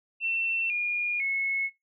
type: tone with pitch steps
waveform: sine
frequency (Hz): 2694 / 2428 / 2188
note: E7 / D#7 / C#7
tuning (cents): +37 / -43 / -23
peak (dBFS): -26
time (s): 0.2-1.7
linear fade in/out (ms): 50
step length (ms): 500
effects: noise-tail reverb RT60 0.2 s tail -19 dB re dry